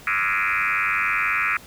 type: tone with frequency modulation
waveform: sine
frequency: 1864.7 Hz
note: A#6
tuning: in tune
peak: -19 dBFS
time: 0.07-1.57 s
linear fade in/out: 2 ms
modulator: 98.6 Hz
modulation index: 6.6
effects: pink hiss -45 dBFS RMS until 1.66 s